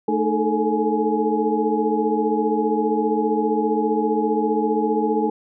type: tone cluster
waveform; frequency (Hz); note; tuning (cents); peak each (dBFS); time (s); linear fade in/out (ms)
sine; 220.3 / 308.4 / 429.8 / 444.9 / 838; A3 / D#4 / A4 / A4 / G#5; +2 / -15 / -41 / +19 / +15; -24; 0.08-5.3; 5
effects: none